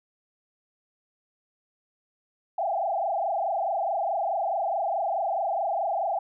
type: tone with frequency modulation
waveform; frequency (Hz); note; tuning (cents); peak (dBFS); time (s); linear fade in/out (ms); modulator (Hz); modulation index
sine; 732; F#5; -19; -24; 2.58-6.19; 5; 24.7; 3.4
effects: none